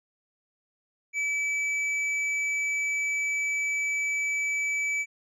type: tone with tanh clipping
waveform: sine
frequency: 2300 Hz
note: D7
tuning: 37 cents flat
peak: -27 dBFS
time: 1.13-5.06 s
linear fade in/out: 50 ms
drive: 9 dB
effects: resampled to 24000 Hz